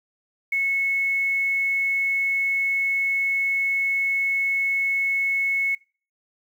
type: tone with quantisation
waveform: sine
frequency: 2196 Hz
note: C#7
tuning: 17 cents flat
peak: -20 dBFS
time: 0.52-5.75 s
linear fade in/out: 5 ms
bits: 8
effects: noise-tail reverb RT60 0.4 s tail -24 dB re dry